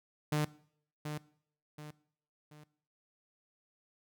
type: tone with echo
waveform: sawtooth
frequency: 150.5 Hz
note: D3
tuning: 43 cents sharp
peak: -25 dBFS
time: 0.32-0.45 s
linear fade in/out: 5 ms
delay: 730 ms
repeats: 3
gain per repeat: -8 dB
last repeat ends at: 2.64 s
effects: noise-tail reverb RT60 0.6 s tail -20 dB re dry